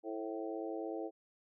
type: harmonic tone with a mistuned harmonic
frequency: 110 Hz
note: A2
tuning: in tune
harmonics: 3 / 4 / 5 / 6 / 7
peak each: -41 / -43 / -45 / -47 / -48 dBFS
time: 0.03-1.11 s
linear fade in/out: 50 ms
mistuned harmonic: 5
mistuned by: -43 cents
effects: none